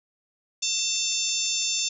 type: harmonic tone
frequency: 894 Hz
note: A5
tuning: 27 cents sharp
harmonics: 3 / 4 / 5 / 6 / 7 / 8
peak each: -34 / -30 / -35 / -30 / -30 / -30 dBFS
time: 0.62-1.89 s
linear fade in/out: 10 ms
effects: none